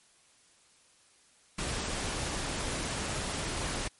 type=noise; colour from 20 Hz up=pink; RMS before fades=-34 dBFS; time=1.58-3.88 s; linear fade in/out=5 ms; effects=white hiss -63 dBFS RMS until 3.99 s + MP3 48 kbps